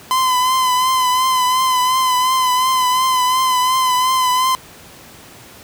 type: tone with vibrato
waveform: 45% pulse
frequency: 1020 Hz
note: C6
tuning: 44 cents flat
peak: -13 dBFS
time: 0.11-4.55 s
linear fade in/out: 0 ms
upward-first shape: triangle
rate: 2.8 Hz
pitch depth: 44 cents each way
effects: pink hiss -40 dBFS RMS until 5.63 s + high-pass 80 Hz 12 dB/octave